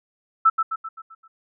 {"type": "tone with echo", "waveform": "sine", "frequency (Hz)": 1318.5, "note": "E6", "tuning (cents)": 0, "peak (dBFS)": -11, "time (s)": [0.45, 0.5], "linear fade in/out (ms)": 10, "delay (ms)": 130, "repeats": 6, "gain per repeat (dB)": -6, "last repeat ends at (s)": 1.28, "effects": []}